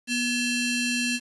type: ring-modulated tone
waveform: sawtooth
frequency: 1463 Hz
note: F#6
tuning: 20 cents flat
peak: -17 dBFS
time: 0.07-1.2 s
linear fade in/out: 50 ms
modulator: 1220 Hz
effects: resampled to 24000 Hz + 8-bit